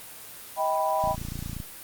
sine chord, Eb augmented, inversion none, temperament equal with one note detuned, 632 / 784 / 987.8 Hz, Eb5 / G5 / B5, +27 / 0 / 0 cents, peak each -27 dBFS, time 0.56-1.16 s, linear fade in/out 50 ms
click train, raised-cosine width 5 ms, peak -22 dBFS, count 17, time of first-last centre 1.04-1.601 s, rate 28.5 Hz
effects white hiss -43 dBFS RMS until 1.83 s + Opus 32 kbps

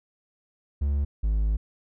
triangle tone pair in turn, 71.3 / 52.66 Hz, C#2 / G#1, +49 / +25 cents, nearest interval perfect fourth, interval 524 cents, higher first, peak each -20 / -19 dBFS, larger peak second, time 0.81-1.05 / 1.23-1.57 s, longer second, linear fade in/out 10 ms, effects none

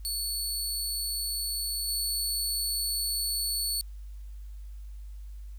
20% pulse tone with level steps, 4435 Hz, C#8, in tune, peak -24 / -22 dBFS, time 0.05-3.81 s, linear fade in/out 0 ms, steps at 1.88 s, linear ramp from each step 2 ms, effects added 50 Hz sine -39 dBFS peak until 5.58 s + white hiss -66 dBFS RMS until 5.58 s

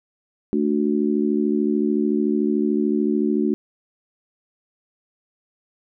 harmonic tone, 73.6 Hz, D2, 4 cents sharp, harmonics 3 / 4 / 5, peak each -21 / -22 / -23 dBFS, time 0.53-3.54 s, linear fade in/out 0 ms, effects none

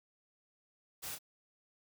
white noise with echo, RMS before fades -43 dBFS, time 1.02-1.16 s, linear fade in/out 20 ms, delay 29 ms, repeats 1, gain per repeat -5 dB, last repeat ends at 1.189 s, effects none

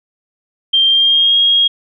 sine tone with pitch glide, 3172 to 3269 Hz, G7 to G#7, +20 to -28 cents, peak -8 dBFS, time 0.73-1.68 s, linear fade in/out 10 ms, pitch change +52 cents, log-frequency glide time 0.88-1.37 s, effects none

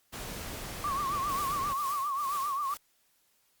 pink noise, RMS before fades -40 dBFS, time 0.12-1.74 s, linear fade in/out 20 ms
sine tone with vibrato, 1129 Hz, C#6, 31 cents sharp, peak -29 dBFS, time 0.84-2.74 s, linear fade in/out 2 ms, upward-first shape triangle, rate 7.5 Hz, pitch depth 120 cents each way
white noise with tremolo, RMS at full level -41 dBFS, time 1.29-2.77 s, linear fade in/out 0 ms, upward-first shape triangle, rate 2.1 Hz, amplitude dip 75%
effects white hiss -70 dBFS RMS until 3.6 s + Opus 48 kbps

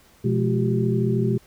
sine tone cluster, 123.9 / 173.5 / 212 / 356.3 / 389.8 Hz, B2 / F3 / G#3 / F4 / G4, +6 / -11 / +36 / +35 / -10 cents, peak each -22 / -28 / -24 / -29 / -26 dBFS, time 0.24-1.38 s, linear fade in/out 10 ms, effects pink hiss -55 dBFS RMS until 1.46 s

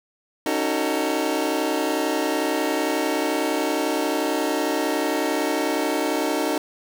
25% pulse chord, D# half-diminished seventh, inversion third, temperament just, 280 / 311.1 / 373.4 / 448 Hz, C#4 / D#4 / F#4 / A4, +18 / 0 / +16 / +31 cents, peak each -24 / -21 / -25 / -24 dBFS, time 0.46-6.58 s, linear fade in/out 2 ms, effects none

